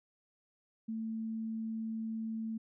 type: tone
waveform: sine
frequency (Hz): 222.8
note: A3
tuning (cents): +22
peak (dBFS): -35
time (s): 0.88-2.58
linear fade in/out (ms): 10
effects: none